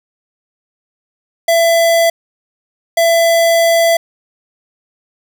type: tone bursts at uneven times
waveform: square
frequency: 669 Hz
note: E5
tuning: 25 cents sharp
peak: -9 dBFS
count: 2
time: 1.48-2.1 / 2.97-3.97 s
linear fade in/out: 5 ms
effects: 7-bit